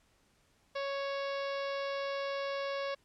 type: harmonic tone with a mistuned harmonic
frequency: 554.4 Hz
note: C#5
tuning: in tune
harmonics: 1 / 2 / 3 / 4 / 5 / 6 / 7 / 8 / 9 / 10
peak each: -35 / -41 / -45 / -47 / -49 / -51 / -52 / -53 / -54 / -55 dBFS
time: 0.75-2.95 s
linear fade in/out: 10 ms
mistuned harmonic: 6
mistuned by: +28 cents
effects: pink hiss -70 dBFS RMS until 3.04 s + low-pass 10000 Hz 12 dB/octave